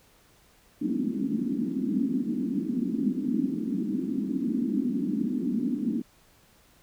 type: band-pass noise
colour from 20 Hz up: white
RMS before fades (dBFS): -28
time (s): 0.81-6.02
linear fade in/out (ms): 10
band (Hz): 200 to 290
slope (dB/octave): 48
effects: pink hiss -60 dBFS RMS until 6.82 s